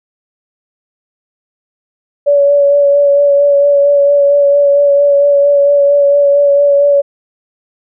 sine tone with vibrato, 569 Hz, C#5, 45 cents sharp, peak -5 dBFS, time 2.26-7.02 s, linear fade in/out 20 ms, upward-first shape sine, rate 4.4 Hz, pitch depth 18 cents each way, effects none

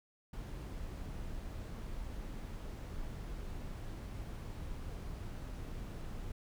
brown noise, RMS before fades -43 dBFS, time 0.33-6.32 s, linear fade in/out 5 ms, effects none

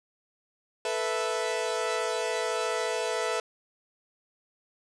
sawtooth chord, A suspended second, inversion none, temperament equal, 440 / 493.9 / 659.3 Hz, A4 / B4 / E5, 0 / 0 / 0 cents, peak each -28 dBFS, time 0.85-3.4 s, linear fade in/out 2 ms, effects resampled to 22050 Hz + 9-bit

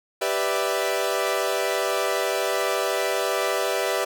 sawtooth chord, E minor seventh, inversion first, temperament equal, 392 / 493.9 / 587.3 / 659.3 Hz, G4 / B4 / D5 / E5, 0 / 0 / 0 / 0 cents, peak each -24 dBFS, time 0.21-4.05 s, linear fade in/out 10 ms, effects none

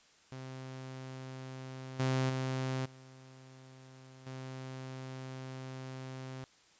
sawtooth tone with level steps, 130.81 Hz, C3, in tune, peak -39 / -25 / -29 / -49 / -38 dBFS, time 0.32-6.44 s, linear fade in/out 0 ms, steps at 1.99 / 2.29 / 2.85 / 4.26 s, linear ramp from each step 10 ms, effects white hiss -64 dBFS RMS until 6.79 s + resampled to 16000 Hz

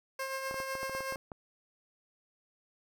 15% pulse tone with tremolo, 533 Hz, C5, 32 cents sharp, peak -27 dBFS, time 0.19-1.16 s, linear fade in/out 5 ms, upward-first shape triangle, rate 8 Hz, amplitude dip 45%
clicks, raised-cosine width 1 ms, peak -28 dBFS, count 11, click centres 0.511 / 0.543 / 0.602 / 0.753 / 0.831 / 0.896 / 0.95 / 1.006 / 1.124 / 1.158 / 1.318 s
effects none

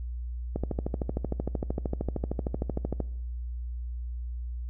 click train, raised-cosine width 2 ms, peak -16 dBFS, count 33, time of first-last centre 0.56-3.003 s, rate 13.1 Hz, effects noise-tail reverb RT60 0.8 s tail -22 dB re dry + added 60 Hz sine -32 dBFS peak until 4.69 s

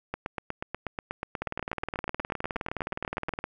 two click trains, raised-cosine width 0.5 ms, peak -16 / -16 dBFS, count 27 / 40, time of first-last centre 0.14-3.292 / 1.42-3.441 s, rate 8.25 / 19.3 Hz, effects none

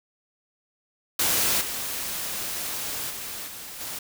white noise with level steps, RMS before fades -23 / -31 / -35 / -39 / -34 dBFS, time 1.19-3.99 s, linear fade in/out 5 ms, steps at 1.6 / 3.09 / 3.46 / 3.79 s, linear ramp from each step 20 ms, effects none

